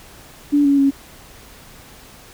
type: tone with pitch steps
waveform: sine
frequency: 289.3 / 280.9 / 275.7 Hz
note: D4 / C#4 / C#4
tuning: -26 / +23 / -9 cents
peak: -11 dBFS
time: 0.52-0.91 s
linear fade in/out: 20 ms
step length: 130 ms
effects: pink hiss -43 dBFS RMS until 2.33 s